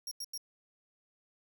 sawtooth tone bursts, 5588 Hz, F8, in tune, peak -35 dBFS, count 3, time 0.07-0.377 s, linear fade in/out 2 ms, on 43 ms, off 89 ms, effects none

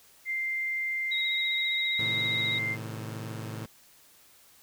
sine tone, 2093 Hz, C7, in tune, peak -28 dBFS, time 0.25-2.77 s, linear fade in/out 50 ms
sine tone with vibrato, 3793 Hz, A#7, 29 cents sharp, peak -29 dBFS, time 1.11-2.59 s, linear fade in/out 10 ms, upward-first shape sine, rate 15 Hz, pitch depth 19 cents each way
sawtooth chord, A diminished, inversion none, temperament just, 110 / 132 / 158.4 Hz, A2 / C3 / Eb3, 0 / +16 / +31 cents, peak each -33 / -39 / -39 dBFS, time 1.99-3.66 s, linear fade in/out 5 ms
effects white hiss -58 dBFS RMS until 4.62 s

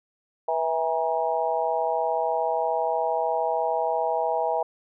harmonic tone with a mistuned harmonic, 163.1 Hz, E3, 18 cents flat, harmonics 3 / 4 / 5 / 6, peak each -29 / -26 / -27 / -30 dBFS, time 0.48-4.63 s, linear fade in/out 5 ms, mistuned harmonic 6, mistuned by -54 cents, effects none

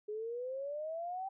sine exponential sweep, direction up, 415.3 to 784 Hz, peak -37 dBFS, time 0.08-1.29 s, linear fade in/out 10 ms, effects none

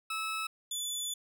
20% pulse tone pair in turn, 1300 / 3471 Hz, E6 / A7, -24 / -24 cents, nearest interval octave + perfect fourth, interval 1700 cents, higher second, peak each -28 dBFS, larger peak neither, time 0.1-0.47 / 0.71-1.14 s, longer second, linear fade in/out 5 ms, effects none

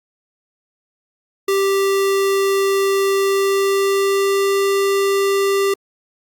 square tone with pitch glide, 392 to 394.7 Hz, G4 to G4, 0 to +12 cents, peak -15 dBFS, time 1.48-5.74 s, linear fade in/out 5 ms, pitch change +12 cents, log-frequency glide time 3.15-4.55 s, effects Opus 48 kbps

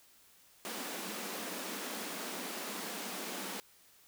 pink high-pass noise, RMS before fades -41 dBFS, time 0.65-3.6 s, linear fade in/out 0 ms, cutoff 180 Hz, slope 96 dB/octave, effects white hiss -63 dBFS RMS until 4.07 s

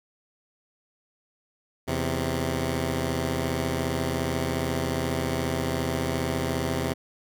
10% pulse tone pair together, 82.6 / 131.12 Hz, E2 / C3, +4 / +4 cents, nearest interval minor sixth, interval 800 cents, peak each -20 dBFS, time 1.87-6.94 s, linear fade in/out 20 ms, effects none

